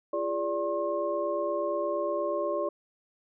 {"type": "tone cluster", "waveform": "sine", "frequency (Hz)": [342.3, 410.8, 582, 1073], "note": ["F4", "G#4", "D5", "C6"], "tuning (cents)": [-35, -19, -16, 43], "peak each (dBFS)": [-34, -35, -29, -35], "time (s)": [0.13, 2.69], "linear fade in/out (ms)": 5, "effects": []}